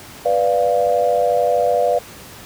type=chord; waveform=sine; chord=B diminished; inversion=none; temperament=equal; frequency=493.9 / 587.3 / 698.5 Hz; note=B4 / D5 / F5; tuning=0 / 0 / 0 cents; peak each=-18 dBFS; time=0.25-1.99 s; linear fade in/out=10 ms; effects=pink hiss -38 dBFS RMS until 2.45 s + high-pass 60 Hz 12 dB/octave